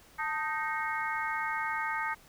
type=harmonic tone with a mistuned harmonic; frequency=311.1 Hz; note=D#4; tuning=in tune; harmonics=3 / 4 / 5 / 6 / 7; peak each=-35 / -36 / -37 / -38 / -38 dBFS; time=0.18-2.15 s; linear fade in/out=20 ms; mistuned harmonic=3; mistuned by=-79 cents; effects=pink hiss -58 dBFS RMS until 2.28 s